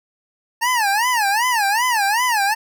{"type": "tone with vibrato", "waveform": "25% pulse", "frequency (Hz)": 893, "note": "A5", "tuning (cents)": 25, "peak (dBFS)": -12, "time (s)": [0.61, 2.55], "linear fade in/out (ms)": 20, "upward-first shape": "sine", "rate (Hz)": 2.6, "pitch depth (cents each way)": 220, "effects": []}